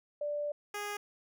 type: tone pair in turn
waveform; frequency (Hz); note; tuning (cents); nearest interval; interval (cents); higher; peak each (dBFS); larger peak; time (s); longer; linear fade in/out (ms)
sine / 10% pulse; 587.3 / 412.3; D5 / G#4; 0 / -13; tritone; 613; first; -32 / -28; second; 0.21-0.52 / 0.74-0.97; first; 5
effects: none